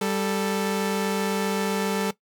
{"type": "tone pair together", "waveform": "sawtooth", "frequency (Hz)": [196.14, 440], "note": ["G3", "A4"], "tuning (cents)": [1, 0], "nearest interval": "octave + major second", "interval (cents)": 1399, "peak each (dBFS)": -22, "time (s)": [0.01, 2.11], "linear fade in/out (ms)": 5, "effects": ["noise-tail reverb RT60 0.1 s tail -17 dB re dry"]}